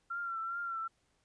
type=tone with vibrato; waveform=sine; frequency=1365 Hz; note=F6; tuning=40 cents flat; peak=-35 dBFS; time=0.1-0.88 s; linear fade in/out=10 ms; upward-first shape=triangle; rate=2.5 Hz; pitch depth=53 cents each way; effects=pink hiss -75 dBFS RMS until 1.24 s + resampled to 22050 Hz